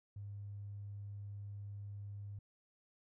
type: tone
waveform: triangle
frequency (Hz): 101.4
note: G#2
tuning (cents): -41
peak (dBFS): -40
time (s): 0.16-2.39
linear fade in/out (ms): 5
effects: tanh soft clip ceiling -42 dBFS

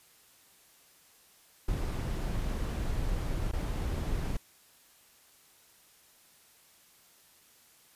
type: noise with dropouts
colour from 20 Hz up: brown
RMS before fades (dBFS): -32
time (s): 1.68-4.37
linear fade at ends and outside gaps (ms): 5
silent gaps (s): 3.515-3.532
effects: white hiss -61 dBFS RMS until 7.95 s + resampled to 32000 Hz

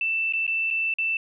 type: tone with dropouts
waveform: sine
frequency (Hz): 2661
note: E7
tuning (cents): +16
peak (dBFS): -22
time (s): 0.01-1.17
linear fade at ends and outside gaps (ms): 2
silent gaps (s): 0.325-0.335 / 0.467-0.477 / 0.704-0.709 / 0.939-0.985
effects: none

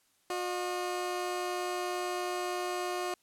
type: tone pair together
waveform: 20% pulse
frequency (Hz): 359.4 / 608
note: F4 / D#5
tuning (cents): +50 / -40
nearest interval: major sixth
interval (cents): 910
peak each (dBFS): -28 / -35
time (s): 0.3-3.14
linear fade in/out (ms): 2
effects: white hiss -70 dBFS RMS until 3.22 s + low-pass 12000 Hz 12 dB/octave

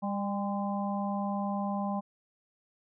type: harmonic tone with a mistuned harmonic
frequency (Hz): 200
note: G3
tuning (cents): +35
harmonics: 1 / 3 / 4 / 5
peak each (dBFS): -31 / -39 / -36 / -39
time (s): 0.02-2.01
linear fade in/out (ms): 20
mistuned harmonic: 5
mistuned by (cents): +49
effects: none

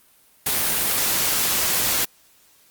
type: noise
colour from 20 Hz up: white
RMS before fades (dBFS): -21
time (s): 0.46-2.05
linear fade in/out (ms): 5
effects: white hiss -56 dBFS RMS until 2.7 s + Opus 32 kbps

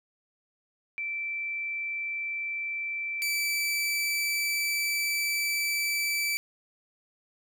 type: tone pair in turn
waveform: sine / sawtooth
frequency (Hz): 2334 / 2318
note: D7 / D7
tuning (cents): -11 / -23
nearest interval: unison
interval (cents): 12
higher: first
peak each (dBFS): -30 / -23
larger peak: second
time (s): 0.98-3.22 / 3.22-6.37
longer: second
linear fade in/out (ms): 0
effects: none

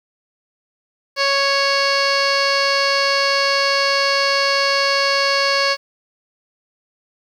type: tone with low-pass filter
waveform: 15% pulse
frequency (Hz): 554.4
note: C#5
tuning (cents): 0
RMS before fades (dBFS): -17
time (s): 1.16-5.77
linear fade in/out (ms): 50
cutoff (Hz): 4300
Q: 6.7
effects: 8-bit

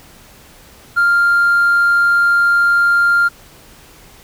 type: tone with hard clipping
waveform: triangle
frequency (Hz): 1396.9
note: F6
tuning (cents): 0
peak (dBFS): -9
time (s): 0.96-3.29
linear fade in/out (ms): 20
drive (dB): 2
effects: pink hiss -43 dBFS RMS until 4.23 s

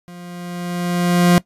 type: tone with level ramp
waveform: 40% pulse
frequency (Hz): 175.8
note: F3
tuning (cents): +12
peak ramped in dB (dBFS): -34 to -7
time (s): 0.08-1.38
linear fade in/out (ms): 0
effects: noise-tail reverb RT60 0.1 s tail -19 dB re dry + resampled to 32000 Hz

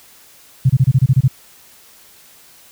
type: tone bursts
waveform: sine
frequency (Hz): 130.81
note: C3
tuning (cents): 0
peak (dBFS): -7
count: 9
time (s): 0.65-1.281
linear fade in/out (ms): 10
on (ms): 47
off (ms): 26
effects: white hiss -46 dBFS RMS until 2.71 s

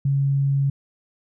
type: tone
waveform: sine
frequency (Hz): 138.59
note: C#3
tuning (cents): 0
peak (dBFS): -17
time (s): 0.05-0.7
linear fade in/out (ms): 5
effects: none

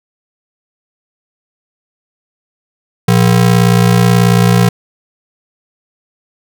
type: ring-modulated tone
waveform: square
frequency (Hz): 147.4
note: D3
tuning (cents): +7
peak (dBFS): -4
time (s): 3.08-4.69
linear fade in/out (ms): 2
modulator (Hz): 29.2
effects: none

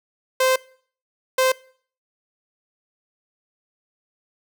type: tone bursts at uneven times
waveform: sawtooth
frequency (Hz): 519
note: C5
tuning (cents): -14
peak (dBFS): -12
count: 2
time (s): 0.4-0.56 / 1.38-1.52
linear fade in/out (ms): 5
effects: noise-tail reverb RT60 0.5 s tail -22 dB re dry

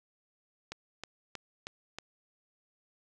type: click train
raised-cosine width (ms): 0.2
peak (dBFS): -22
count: 5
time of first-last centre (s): 0.72-1.986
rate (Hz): 3.16
effects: none

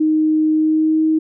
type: tone with pitch glide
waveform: sine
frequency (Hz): 311.1 to 315.4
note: D#4 to D#4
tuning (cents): 0 to +24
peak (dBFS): -12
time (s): 0-1.19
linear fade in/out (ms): 10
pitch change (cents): +24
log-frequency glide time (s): 0.52-1.03
effects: none

